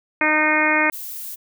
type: harmonic tone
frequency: 307 Hz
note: D#4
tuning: 23 cents flat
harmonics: 1 / 2 / 3 / 4 / 5 / 6 / 7 / 8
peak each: -24 / -25 / -24 / -26 / -24 / -22 / -21 / -24 dBFS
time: 0.21-0.9 s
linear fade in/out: 2 ms
type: noise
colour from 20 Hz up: violet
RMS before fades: -32 dBFS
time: 0.92-1.36 s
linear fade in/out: 20 ms
effects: none